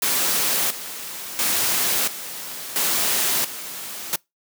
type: noise with tremolo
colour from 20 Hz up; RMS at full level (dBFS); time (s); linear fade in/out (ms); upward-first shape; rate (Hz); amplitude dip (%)
white; -21; 0.02-4.16; 5; square; 0.73; 75
effects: noise-tail reverb RT60 0.2 s tail -26 dB re dry + high-pass 150 Hz 12 dB/octave